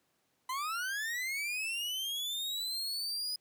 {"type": "linear sweep", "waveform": "40% pulse", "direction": "up", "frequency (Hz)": [1000, 5000], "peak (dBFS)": -33, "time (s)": [0.49, 3.36], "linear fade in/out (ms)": 5, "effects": ["pink hiss -75 dBFS RMS until 3.4 s", "high-pass 150 Hz 12 dB/octave"]}